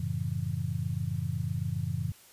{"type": "chord", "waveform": "sine", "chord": "F# minor seventh", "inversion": "none", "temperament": "just", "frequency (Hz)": [92.5, 111, 138.75, 166.5], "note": ["F#2", "A2", "C#3", "E3"], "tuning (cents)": [0, 16, 2, 18], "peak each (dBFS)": [-35, -34, -34, -36], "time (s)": [0, 2.12], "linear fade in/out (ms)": 5, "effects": ["white hiss -56 dBFS RMS until 2.32 s", "resampled to 32000 Hz"]}